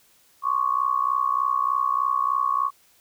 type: tone with amplitude modulation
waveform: sine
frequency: 1111 Hz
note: C#6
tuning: 4 cents sharp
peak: -16 dBFS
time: 0.42-2.71 s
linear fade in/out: 50 ms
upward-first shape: sine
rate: 63.3 Hz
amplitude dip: 90%
effects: white hiss -59 dBFS RMS until 3 s